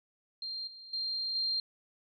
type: tone with level steps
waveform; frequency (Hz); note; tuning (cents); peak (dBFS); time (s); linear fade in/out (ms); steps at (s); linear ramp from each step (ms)
sine; 4186; C8; 0; -36 / -47 / -32 / -29; 0.42-1.6; 2; 0.67 / 0.93 / 1.35; 5
effects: none